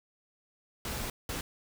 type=noise bursts at uneven times; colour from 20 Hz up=pink; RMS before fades=-36 dBFS; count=2; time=0.85-1.1 / 1.29-1.41 s; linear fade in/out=2 ms; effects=none